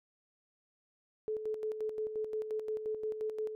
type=tone with tremolo; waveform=sine; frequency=432.6 Hz; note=A4; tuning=29 cents flat; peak=-32 dBFS; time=1.28-3.55 s; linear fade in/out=0 ms; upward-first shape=square; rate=5.7 Hz; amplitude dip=55%; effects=none